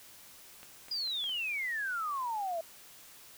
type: clicks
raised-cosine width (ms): 0.3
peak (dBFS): -34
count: 5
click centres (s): 0.631 / 0.884 / 1.075 / 1.241 / 1.294
type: exponential sweep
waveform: sine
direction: down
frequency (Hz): 4966 to 641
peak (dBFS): -32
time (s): 0.91-2.61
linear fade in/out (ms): 5
effects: white hiss -54 dBFS RMS until 3.37 s